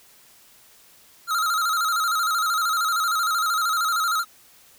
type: tone with vibrato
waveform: square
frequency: 1327 Hz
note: E6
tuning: 11 cents sharp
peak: -21 dBFS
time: 1.27-4.25 s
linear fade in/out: 50 ms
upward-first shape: square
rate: 13 Hz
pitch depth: 74 cents each way
effects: white hiss -53 dBFS RMS until 4.78 s